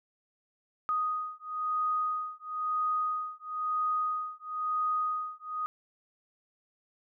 sine beating tone pair, 1244.5 / 1245.5 Hz, D#6 / D#6, 0 / +1 cents, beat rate 1 Hz, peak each -32 / -32 dBFS, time 0.89-5.66 s, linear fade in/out 0 ms, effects none

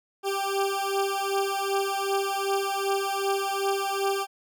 20% pulse beating tone pair, 392 / 394.6 Hz, G4 / G4, 0 / +11 cents, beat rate 2.6 Hz, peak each -23 dBFS, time 0.23-4.27 s, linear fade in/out 50 ms, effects none

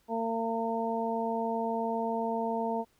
harmonic tone, 227.6 Hz, A#3, 41 cents flat, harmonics 1 / 2 / 3 / 4, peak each -34 / -34 / -34 / -34 dBFS, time 0.08-2.85 s, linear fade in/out 50 ms, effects pink hiss -69 dBFS RMS until 2.99 s

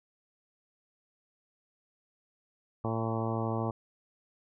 harmonic tone with a mistuned harmonic, 112.9 Hz, A2, 45 cents sharp, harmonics 1 / 2 / 3 / 4 / 5 / 6 / 7 / 8 / 9 / 10, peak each -33 / -36 / -38 / -39 / -40 / -41 / -41 / -42 / -43 / -43 dBFS, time 2.84-3.71 s, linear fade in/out 5 ms, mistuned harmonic 8, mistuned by -18 cents, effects none

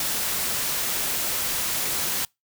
white noise, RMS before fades -26 dBFS, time 0-2.25 s, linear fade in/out 2 ms, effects noise-tail reverb RT60 0.2 s tail -26 dB re dry

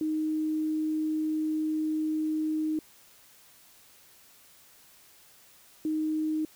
sine tone pair in turn, 311.1 / 311.1 Hz, D#4 / D#4, 0 / 0 cents, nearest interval unison, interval 0 cents, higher neither, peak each -26 dBFS, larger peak neither, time 0.01-2.79 / 5.85-6.45 s, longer first, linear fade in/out 2 ms, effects white hiss -57 dBFS RMS until 6.55 s

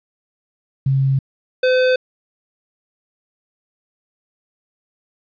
sine / square tone pair in turn, 135.1 / 510.1 Hz, C#3 / C5, -44 / -44 cents, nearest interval octave + major seventh, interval 2300 cents, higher second, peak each -13 dBFS, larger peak neither, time 0.86-1.19 / 1.63-1.96 s, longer neither, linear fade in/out 5 ms, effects resampled to 11025 Hz + 9-bit

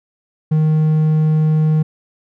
triangle tone, 155.56 Hz, D#3, in tune, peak -9 dBFS, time 0.51-1.83 s, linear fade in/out 10 ms, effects none

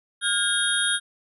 sine tone cluster, 1425 / 1623 / 3254 / 3708 / 9790 Hz, F6 / G#6 / G#7 / A#7 / D#9, +34 / -40 / -36 / -10 / -29 cents, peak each -27 dBFS, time 0.21-1 s, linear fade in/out 50 ms, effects none

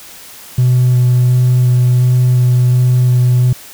triangle tone with vibrato, 124.8 Hz, B2, 19 cents sharp, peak -4 dBFS, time 0.58-3.53 s, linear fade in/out 5 ms, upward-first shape square, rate 1.4 Hz, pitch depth 8 cents each way, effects tanh soft clip ceiling -3 dBFS + white hiss -35 dBFS RMS until 3.73 s

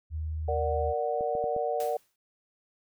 sine tone with pitch glide, 78.4 to 77.54 Hz, D#2 to D#2, +14 to -5 cents, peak -30 dBFS, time 0.1-0.94 s, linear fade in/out 50 ms, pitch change -19 cents, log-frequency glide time 0.59-0.67 s
sine chord, Bb augmented, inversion none, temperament equal, 466.2 / 587.3 / 740 Hz, Bb4 / D5 / F#5, 0 / 0 / 0 cents, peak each -31 dBFS, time 0.48-1.97 s, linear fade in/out 5 ms
clicks, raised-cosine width 2 ms, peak -28 dBFS, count 4, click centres 1.209 / 1.352 / 1.441 / 1.564 s
white noise with exponential decay, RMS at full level -41 dBFS, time 1.8-2.16 s, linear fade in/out 2 ms, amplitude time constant 77 ms
effects none

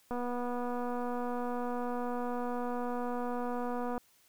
click train, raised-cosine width 1 ms, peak -24 dBFS, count 945, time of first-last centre 0.11-3.979 s, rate 244 Hz, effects white hiss -66 dBFS RMS until 4.28 s

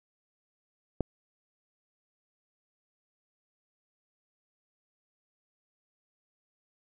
click, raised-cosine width 2 ms, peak -14 dBFS, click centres 1.007 s, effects none

